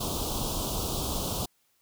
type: band-stop noise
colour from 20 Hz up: pink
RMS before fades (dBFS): -31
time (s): 0-1.46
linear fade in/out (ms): 10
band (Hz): 1200 to 3000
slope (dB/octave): 48
effects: white hiss -70 dBFS RMS until 1.81 s